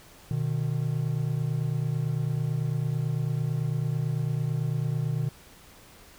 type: tone pair together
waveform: triangle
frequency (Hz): 123.47 / 152.48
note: B2 / D#3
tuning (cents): 0 / -35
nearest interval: major third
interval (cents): 365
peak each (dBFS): -26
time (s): 0.31-5.29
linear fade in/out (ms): 0
effects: pink hiss -52 dBFS RMS until 6.18 s